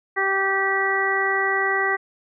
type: harmonic tone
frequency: 388.9 Hz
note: G4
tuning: 14 cents flat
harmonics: 1 / 2 / 3 / 4 / 5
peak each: -26 / -27 / -27 / -27 / -22 dBFS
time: 0.16-1.97 s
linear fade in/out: 20 ms
effects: none